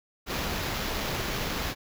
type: noise with sample-and-hold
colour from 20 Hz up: pink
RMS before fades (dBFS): -31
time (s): 0.26-1.75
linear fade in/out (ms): 50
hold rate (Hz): 8820
effects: none